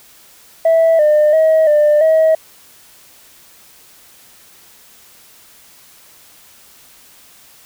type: tone with pitch steps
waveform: sine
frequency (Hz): 655 / 603 / 636 / 597 / 638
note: E5 / D5 / D#5 / D5 / D#5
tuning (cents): -11 / +46 / +38 / +28 / +43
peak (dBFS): -6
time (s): 0.65-2.35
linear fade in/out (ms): 5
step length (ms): 340
effects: tanh soft clip ceiling -6 dBFS + white hiss -45 dBFS RMS until 7.65 s